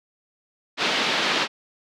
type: band-pass noise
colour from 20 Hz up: white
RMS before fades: -23 dBFS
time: 0.77-1.48 s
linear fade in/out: 50 ms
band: 180 to 4100 Hz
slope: 24 dB/octave
effects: none